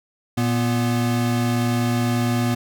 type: tone pair together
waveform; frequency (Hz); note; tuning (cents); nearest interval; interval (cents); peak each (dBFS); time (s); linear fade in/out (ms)
square; 117.2 / 242.8; A#2 / B3; +10 / -29; octave + minor second; 1261; -22 / -22; 0.37-2.55; 10
effects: none